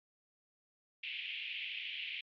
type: band-pass noise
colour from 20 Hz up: white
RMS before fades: -42 dBFS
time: 1.03-2.21 s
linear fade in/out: 5 ms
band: 2300 to 3100 Hz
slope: 48 dB/octave
effects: MP3 96 kbps